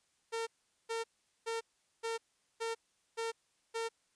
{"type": "tone bursts", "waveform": "sawtooth", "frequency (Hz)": 455.6, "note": "A#4", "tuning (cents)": -40, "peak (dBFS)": -31, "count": 7, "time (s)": [0.32, 3.89], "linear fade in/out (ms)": 20, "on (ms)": 150, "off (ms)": 420, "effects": ["white hiss -75 dBFS RMS until 4.15 s", "resampled to 22050 Hz"]}